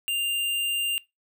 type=tone; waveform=square; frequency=2794 Hz; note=F7; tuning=in tune; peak=-25 dBFS; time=0.08-0.98 s; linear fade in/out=0 ms; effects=noise-tail reverb RT60 0.2 s tail -21 dB re dry